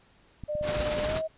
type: clicks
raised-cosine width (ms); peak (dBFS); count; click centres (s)
5; -26; 6; 0.437 / 0.553 / 0.612 / 0.691 / 0.769 / 0.804
type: tone with pitch glide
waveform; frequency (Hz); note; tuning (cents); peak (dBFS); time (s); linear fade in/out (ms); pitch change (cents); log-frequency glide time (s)
sine; 600 to 635.7; D5 to D#5; +37 to +37; -28; 0.48-1.28; 20; +100; 1.03-1.16
type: noise with tremolo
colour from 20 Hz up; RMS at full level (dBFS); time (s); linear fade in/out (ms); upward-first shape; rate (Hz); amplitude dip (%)
pink; -30; 0.62-1.22; 50; triangle; 17; 45
effects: pink hiss -61 dBFS RMS until 1.37 s + resampled to 8000 Hz